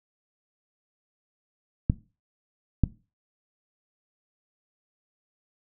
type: clicks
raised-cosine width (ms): 5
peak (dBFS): -7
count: 2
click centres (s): 1.899 / 2.837
effects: noise-tail reverb RT60 0.3 s tail -18 dB re dry